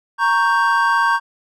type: chord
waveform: triangle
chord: G diminished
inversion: first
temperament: equal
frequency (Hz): 932.3 / 1108.7 / 1568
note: Bb5 / Db6 / G6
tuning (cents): 0 / 0 / 0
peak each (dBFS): -16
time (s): 0.18-1.2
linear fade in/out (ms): 50
effects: none

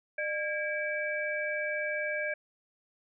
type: tone cluster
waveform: sine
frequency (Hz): 604 / 1628 / 2307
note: D5 / G#6 / D7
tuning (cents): +48 / -35 / -31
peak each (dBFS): -34 / -34 / -35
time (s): 0.18-2.34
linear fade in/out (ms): 5
effects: none

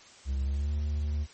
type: tone with pitch glide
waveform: triangle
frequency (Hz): 67.5 to 74.04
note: C#2 to D2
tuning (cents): -45 to +15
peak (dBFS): -25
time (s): 0.25-1.27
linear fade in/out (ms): 50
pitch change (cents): +160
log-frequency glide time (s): 0.41-0.73
effects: white hiss -53 dBFS RMS until 1.33 s + MP3 32 kbps

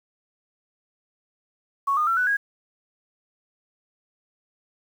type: tone with pitch steps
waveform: sine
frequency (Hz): 1109 / 1223.4 / 1349.7 / 1488.9 / 1642.5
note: C#6 / D#6 / E6 / F#6 / G#6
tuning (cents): 0 / -30 / +40 / +10 / -20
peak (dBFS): -19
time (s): 1.87-2.37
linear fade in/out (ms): 10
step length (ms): 100
effects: 8-bit

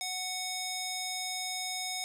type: tone with band-pass filter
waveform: square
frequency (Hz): 740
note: F#5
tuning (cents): 0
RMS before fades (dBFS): -36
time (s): 0.01-2.04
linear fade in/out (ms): 0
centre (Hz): 6000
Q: 0.97
effects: 10-bit

